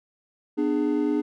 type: chord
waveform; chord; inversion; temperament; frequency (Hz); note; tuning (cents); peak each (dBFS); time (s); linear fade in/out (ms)
triangle; G# diminished; first; just; 249.2 / 299 / 415.3; B3 / D4 / G#4; +16 / +31 / 0; -26 / -21 / -26; 0.57-1.22; 20
effects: none